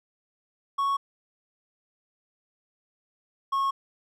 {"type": "tone pair in turn", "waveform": "triangle", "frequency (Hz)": [1108.7, 1092.8], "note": ["C#6", "C#6"], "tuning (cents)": [0, -25], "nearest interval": "unison", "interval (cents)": 25, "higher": "first", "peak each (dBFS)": -21, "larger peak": "neither", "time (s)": [[0.78, 0.97], [3.52, 3.71]], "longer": "neither", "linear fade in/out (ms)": 10, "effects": []}